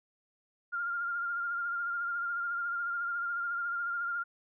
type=tone with vibrato; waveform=sine; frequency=1400 Hz; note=F6; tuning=4 cents sharp; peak=-31 dBFS; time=0.72-4.24 s; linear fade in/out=20 ms; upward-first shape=sine; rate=14 Hz; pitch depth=30 cents each way; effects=none